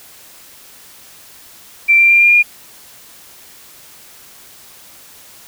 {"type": "tone with pitch steps", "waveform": "sine", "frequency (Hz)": [2349, 2367, 2385, 2403, 2421], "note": ["D7", "D7", "D7", "D7", "D#7"], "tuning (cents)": [0, 13, 26, 39, -48], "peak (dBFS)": -6, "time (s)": [1.88, 2.43], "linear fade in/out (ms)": 20, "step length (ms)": 110, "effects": ["white hiss -41 dBFS RMS until 5.47 s"]}